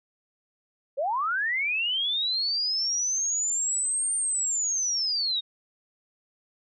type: linear two-way sweep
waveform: sine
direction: up then down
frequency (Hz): 507 to 8870 to 3688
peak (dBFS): -24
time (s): 0.97-5.41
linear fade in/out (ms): 20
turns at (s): 4.15
effects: none